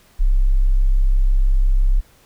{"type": "tone", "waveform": "sine", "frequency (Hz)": 32.99, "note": "C1", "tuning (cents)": 15, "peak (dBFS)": -11, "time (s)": [0.19, 2.01], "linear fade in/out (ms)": 20, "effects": ["pink hiss -53 dBFS RMS until 2.25 s"]}